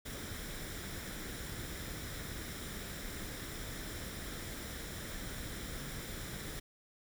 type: noise with comb filter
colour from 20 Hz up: pink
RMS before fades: -43 dBFS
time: 0.05-6.6 s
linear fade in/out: 10 ms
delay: 0.55 ms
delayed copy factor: +0.5
effects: none